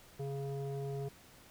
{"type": "tone with low-pass filter", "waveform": "square", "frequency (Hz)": 138.59, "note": "C#3", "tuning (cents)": 0, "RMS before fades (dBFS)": -39, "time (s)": [0.19, 1.09], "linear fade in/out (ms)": 10, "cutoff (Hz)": 540, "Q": 6.8, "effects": ["pink hiss -59 dBFS RMS until 1.5 s"]}